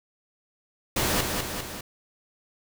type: noise with echo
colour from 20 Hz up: pink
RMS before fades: -25 dBFS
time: 0.96-1.21 s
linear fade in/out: 5 ms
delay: 200 ms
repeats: 3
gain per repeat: -4 dB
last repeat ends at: 1.81 s
effects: none